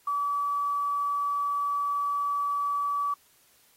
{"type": "tone with quantisation", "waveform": "sine", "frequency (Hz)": 1147, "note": "D6", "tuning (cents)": -41, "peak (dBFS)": -25, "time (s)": [0.07, 3.14], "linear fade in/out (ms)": 5, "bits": 9, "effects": ["white hiss -62 dBFS RMS until 3.76 s", "AAC 48 kbps"]}